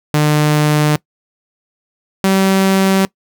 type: tone pair in turn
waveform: sawtooth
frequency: 150.4 / 192.3 Hz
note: D3 / G3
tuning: +42 / -33 cents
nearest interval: major third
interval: 425 cents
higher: second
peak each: -6 dBFS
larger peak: neither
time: 0.14-0.96 / 2.24-3.05 s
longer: first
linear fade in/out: 0 ms
effects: noise-tail reverb RT60 0.1 s tail -22 dB re dry